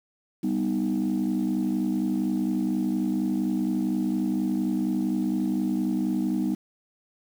sine chord, G augmented, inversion none, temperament equal, 196 / 246.9 / 311.1 Hz, G3 / B3 / D#4, 0 / 0 / 0 cents, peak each -26 dBFS, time 0.43-6.55 s, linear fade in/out 10 ms, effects tanh soft clip ceiling -18 dBFS + 8-bit

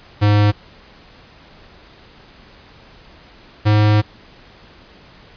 square tone pair in turn, 103.83 / 105.71 Hz, G#2 / G#2, 0 / +31 cents, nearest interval unison, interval 31 cents, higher second, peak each -11 dBFS, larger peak neither, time 0.21-0.52 / 3.65-4.02 s, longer second, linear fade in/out 20 ms, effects pink hiss -45 dBFS RMS until 5.36 s + resampled to 11025 Hz

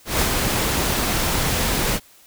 pink noise with ADSR envelope, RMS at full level -18 dBFS, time 0.05-2 s, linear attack 150 ms, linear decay 73 ms, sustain -3 dB, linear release 51 ms, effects white hiss -51 dBFS RMS until 2.26 s

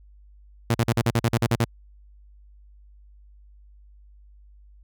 sawtooth tone bursts, 116.54 Hz, A#2, in tune, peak -14 dBFS, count 11, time 0.7-1.647 s, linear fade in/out 5 ms, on 47 ms, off 43 ms, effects added 50 Hz sine -48 dBFS peak until 4.83 s

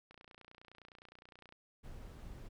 click train, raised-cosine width 0.3 ms, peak -40 dBFS, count 43, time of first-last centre 0.11-1.524 s, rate 29.7 Hz
brown noise, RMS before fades -49 dBFS, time 1.83-2.49 s, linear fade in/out 20 ms
effects none

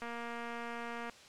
click train, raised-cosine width 0.5 ms, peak -28 dBFS, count 254, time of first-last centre 0.02-1.097 s, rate 235 Hz, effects white hiss -56 dBFS RMS until 1.28 s + low-pass 6000 Hz 12 dB/octave

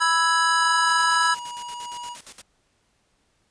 square chord, E major, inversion second, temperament equal, 987.8 / 1318.5 / 1661.2 Hz, B5 / E6 / G#6, 0 / 0 / 0 cents, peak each -23 dBFS, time 0-1.35 s, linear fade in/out 20 ms
harmonic tone, 964 Hz, B5, 42 cents flat, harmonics 1 / 3 / 5 / 7 / 9, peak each -33 / -41 / -51 / -47 / -52 dBFS, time 0.58-2.17 s, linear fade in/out 50 ms
white noise with tremolo, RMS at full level -40 dBFS, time 0.87-2.42 s, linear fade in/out 10 ms, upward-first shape square, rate 8.6 Hz, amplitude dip 80%
effects pink hiss -67 dBFS RMS until 3.5 s + resampled to 22050 Hz

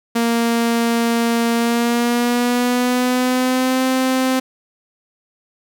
sawtooth tone with pitch glide, 232.7 to 259.7 Hz, A#3 to C4, -3 to -13 cents, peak -11 dBFS, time 0.15-4.4 s, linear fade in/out 10 ms, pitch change +190 cents, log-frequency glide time 1.54-3.84 s, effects none

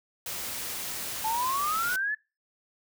white noise, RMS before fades -35 dBFS, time 0.26-1.96 s, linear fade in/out 2 ms
sine exponential sweep, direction up, 861 to 1760 Hz, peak -26 dBFS, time 1.24-2.15 s, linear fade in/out 10 ms
effects noise-tail reverb RT60 0.3 s tail -25 dB re dry

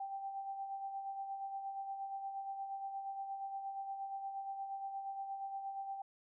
sine tone with tremolo, 784 Hz, G5, in tune, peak -38 dBFS, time 0-6.02 s, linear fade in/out 5 ms, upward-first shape sine, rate 8.5 Hz, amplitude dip 45%, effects none

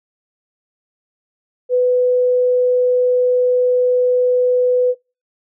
sine tone, 498.3 Hz, B4, 15 cents sharp, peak -11 dBFS, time 1.69-4.95 s, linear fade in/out 50 ms, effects noise-tail reverb RT60 0.3 s tail -26 dB re dry

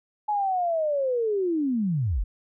sine linear sweep, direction down, 852 to 34.65 Hz, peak -22 dBFS, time 0.28-2.24 s, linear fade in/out 10 ms, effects none

